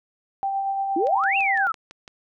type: tone with tremolo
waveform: sine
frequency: 784 Hz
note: G5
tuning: in tune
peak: -21 dBFS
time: 0.43-1.67 s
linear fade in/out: 0 ms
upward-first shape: sine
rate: 8.6 Hz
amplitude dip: 30%
type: exponential two-way sweep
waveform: sine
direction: up then down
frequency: 303.7 to 2800 to 1269 Hz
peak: -20 dBFS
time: 0.96-1.72 s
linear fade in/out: 5 ms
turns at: 1.37 s
type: click train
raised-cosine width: 0.2 ms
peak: -24 dBFS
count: 7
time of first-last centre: 1.07-2.078 s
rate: 5.95 Hz
effects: none